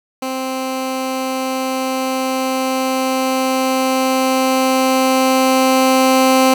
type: tone with level ramp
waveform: 15% pulse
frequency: 261.6 Hz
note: C4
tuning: in tune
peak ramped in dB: -14 to -3 dBFS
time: 0.22-6.54 s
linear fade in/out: 5 ms
effects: none